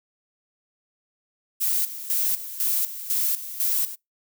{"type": "noise with tremolo", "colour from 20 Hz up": "violet", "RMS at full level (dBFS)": -23, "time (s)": [1.6, 3.96], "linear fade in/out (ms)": 20, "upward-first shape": "square", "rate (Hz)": 2, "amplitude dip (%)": 75, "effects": ["noise-tail reverb RT60 0.2 s tail -26 dB re dry"]}